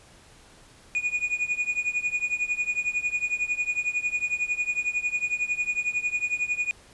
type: tone with tremolo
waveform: triangle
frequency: 2457 Hz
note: D#7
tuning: 22 cents flat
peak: -19 dBFS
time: 0.95-6.71 s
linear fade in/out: 0 ms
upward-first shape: triangle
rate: 11 Hz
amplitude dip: 95%
effects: pink hiss -53 dBFS RMS until 6.93 s + resampled to 24000 Hz